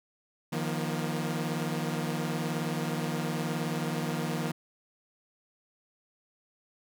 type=chord; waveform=sawtooth; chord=Eb suspended second; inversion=none; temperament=equal with one note detuned; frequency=155.56 / 174.61 / 237.6 Hz; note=Eb3 / F3 / Bb3; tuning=0 / 0 / +33 cents; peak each=-29 / -31 / -31 dBFS; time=0.52-4.52 s; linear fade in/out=10 ms; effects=none